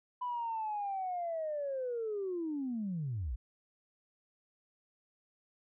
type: linear sweep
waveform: sine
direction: down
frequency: 999 to 49.15 Hz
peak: -33 dBFS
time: 0.21-3.36 s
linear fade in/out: 10 ms
effects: tanh soft clip ceiling -29 dBFS